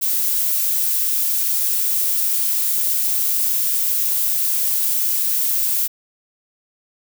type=noise; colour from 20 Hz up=violet; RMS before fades=-19 dBFS; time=0.01-5.88 s; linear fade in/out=20 ms; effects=none